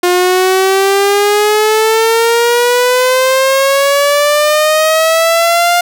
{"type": "exponential sweep", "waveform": "sawtooth", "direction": "up", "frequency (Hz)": [354.4, 705], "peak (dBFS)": -4, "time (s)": [0.03, 5.81], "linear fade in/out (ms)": 5, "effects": []}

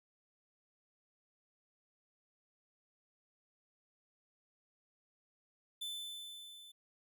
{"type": "tone with level ramp", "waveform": "45% pulse", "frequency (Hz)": 3520, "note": "A7", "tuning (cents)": 0, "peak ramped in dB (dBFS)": [-39, -54], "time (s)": [5.81, 6.72], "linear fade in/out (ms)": 10, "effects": []}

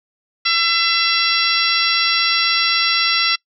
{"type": "harmonic tone with a mistuned harmonic", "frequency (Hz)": 673, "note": "E5", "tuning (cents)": 36, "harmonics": [2, 3, 4, 5, 6, 7, 8], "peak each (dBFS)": [-22, -22, -22, -22, -22, -22, -22], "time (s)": [0.45, 3.36], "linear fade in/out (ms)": 10, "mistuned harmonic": 8, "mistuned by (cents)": 38, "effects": ["noise-tail reverb RT60 0.1 s tail -24 dB re dry"]}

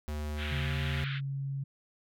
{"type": "tone with pitch glide", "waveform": "square", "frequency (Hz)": [74.9, 77.09], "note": ["D2", "D#2"], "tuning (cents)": [35, -15], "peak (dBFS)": -34, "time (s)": [0.08, 1.04], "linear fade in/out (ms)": 0, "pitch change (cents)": 50, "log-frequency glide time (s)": [0.56, 0.74]}
{"type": "band-pass noise", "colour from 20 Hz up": "pink", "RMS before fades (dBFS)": -40, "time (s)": [0.36, 1.21], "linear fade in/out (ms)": 50, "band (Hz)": [1400, 3700], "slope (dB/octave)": 48}
{"type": "tone", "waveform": "sine", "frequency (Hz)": 137.5, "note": "C#3", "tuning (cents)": -14, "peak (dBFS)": -32, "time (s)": [0.51, 1.64], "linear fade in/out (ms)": 10}
{"effects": []}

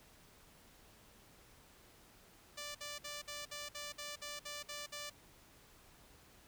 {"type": "tone bursts", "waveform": "5% pulse", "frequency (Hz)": 587.3, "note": "D5", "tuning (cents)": 0, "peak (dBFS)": -32, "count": 11, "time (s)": [2.57, 5.1], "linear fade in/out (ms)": 10, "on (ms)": 180, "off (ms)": 55, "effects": ["pink hiss -63 dBFS RMS until 6.47 s"]}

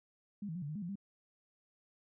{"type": "tone with pitch steps", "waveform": "sine", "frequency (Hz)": [204.4, 160.4, 180.6, 144.1, 153.4, 207.8, 172.6, 199], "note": ["G#3", "E3", "F#3", "D3", "D#3", "G#3", "F3", "G3"], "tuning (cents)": [-27, -47, -42, -33, -24, 1, -20, 26], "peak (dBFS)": -38, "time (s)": [0.42, 0.956], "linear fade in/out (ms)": 5, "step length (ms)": 67, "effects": []}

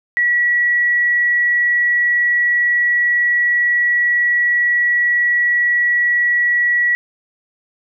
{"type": "tone", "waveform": "sine", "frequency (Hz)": 1933, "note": "B6", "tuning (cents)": -38, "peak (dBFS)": -12, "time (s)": [0.17, 6.95], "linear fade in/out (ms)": 0, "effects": []}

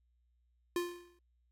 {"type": "tone with exponential decay", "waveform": "square", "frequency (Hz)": 350, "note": "F4", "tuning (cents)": 4, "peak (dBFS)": -30, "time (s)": [0.76, 1.19], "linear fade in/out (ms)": 2, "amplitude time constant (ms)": 92, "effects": ["added 60 Hz sine -70 dBFS peak until 1.51 s", "AAC 48 kbps"]}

